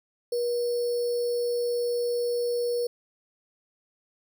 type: tone with sample-and-hold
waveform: sine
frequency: 481.1 Hz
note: B4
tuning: 45 cents flat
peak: -24 dBFS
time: 0.32-2.87 s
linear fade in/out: 5 ms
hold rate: 4900 Hz
effects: none